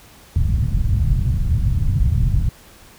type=low-pass noise; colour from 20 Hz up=white; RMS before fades=-17 dBFS; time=0.36-2.49 s; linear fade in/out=2 ms; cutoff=120 Hz; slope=24 dB/octave; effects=pink hiss -46 dBFS RMS until 2.98 s